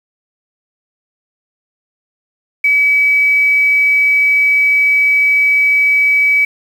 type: tone with quantisation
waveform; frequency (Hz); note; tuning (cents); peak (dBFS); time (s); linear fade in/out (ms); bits
sine; 2283; D7; -50; -8; 2.64-6.45; 5; 6
effects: none